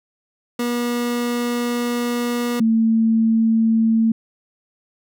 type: tone pair in turn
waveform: 30% pulse / sine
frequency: 240.6 / 224.6 Hz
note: B3 / A3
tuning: -45 / +36 cents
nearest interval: minor second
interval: 119 cents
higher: first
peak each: -17 / -13 dBFS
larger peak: second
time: 0.59-2.6 / 2.6-4.12 s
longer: first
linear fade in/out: 5 ms
effects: none